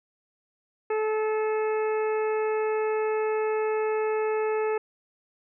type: harmonic tone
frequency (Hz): 433.3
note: A4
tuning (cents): -27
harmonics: 1 / 2 / 3 / 4 / 5 / 6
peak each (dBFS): -24 / -33 / -37 / -41 / -42 / -42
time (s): 0.9-4.78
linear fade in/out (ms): 5
effects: none